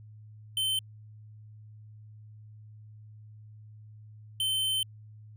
square tone pair in turn, 3084 / 3084 Hz, G7 / G7, -29 / -29 cents, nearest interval unison, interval 0 cents, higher neither, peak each -27 dBFS, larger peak neither, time 0.57-0.79 / 4.4-4.83 s, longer second, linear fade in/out 2 ms, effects added 107 Hz sine -47 dBFS peak until 5.36 s

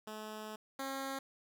10% pulse tone pair in turn, 215.2 / 270.2 Hz, A3 / C#4, -38 / -44 cents, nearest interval major third, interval 394 cents, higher second, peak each -35 / -30 dBFS, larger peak second, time 0.07-0.56 / 0.79-1.19 s, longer first, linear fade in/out 5 ms, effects none

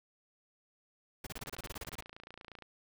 pink noise bursts, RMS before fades -42 dBFS, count 14, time 1.24-2.008 s, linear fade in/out 5 ms, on 27 ms, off 30 ms
click train, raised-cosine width 0.3 ms, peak -32 dBFS, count 38, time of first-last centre 1.32-2.623 s, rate 28.4 Hz
effects none

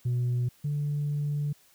sine tone pair in turn, 122.9 / 146.15 Hz, B2 / D3, -8 / -8 cents, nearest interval minor third, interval 300 cents, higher second, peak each -22 / -25 dBFS, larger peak first, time 0.05-0.49 / 0.64-1.53 s, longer second, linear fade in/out 10 ms, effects tanh soft clip ceiling -23 dBFS + white hiss -61 dBFS RMS until 1.74 s

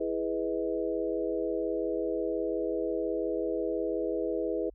sine chord, E major seventh, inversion none, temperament equal with one note detuned, 329.6 / 415.3 / 493.9 / 633.9 Hz, E4 / G#4 / B4 / D#5, 0 / 0 / 0 / +32 cents, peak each -33 / -33 / -33 / -37 dBFS, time 0-4.7 s, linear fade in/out 10 ms, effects added 50 Hz sine -52 dBFS peak until 4.74 s

